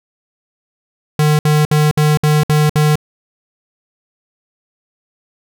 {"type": "tone bursts", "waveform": "square", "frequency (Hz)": 151.2, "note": "D#3", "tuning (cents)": -49, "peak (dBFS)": -10, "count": 7, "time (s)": [1.19, 2.956], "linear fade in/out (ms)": 2, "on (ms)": 200, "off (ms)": 61, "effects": []}